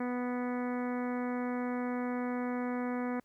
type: harmonic tone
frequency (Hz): 246.9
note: B3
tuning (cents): 0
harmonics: 1 / 2 / 3 / 4 / 5 / 6 / 7 / 8 / 9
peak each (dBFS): -33 / -39 / -43 / -45 / -47 / -49 / -50 / -51 / -52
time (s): 0-3.2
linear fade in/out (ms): 5
effects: pink hiss -73 dBFS RMS until 3.24 s